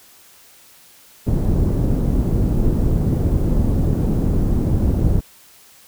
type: low-pass noise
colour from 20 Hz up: pink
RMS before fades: -17 dBFS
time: 1.26-5.21 s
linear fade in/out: 20 ms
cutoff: 280 Hz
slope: 12 dB/octave
effects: white hiss -48 dBFS RMS until 5.87 s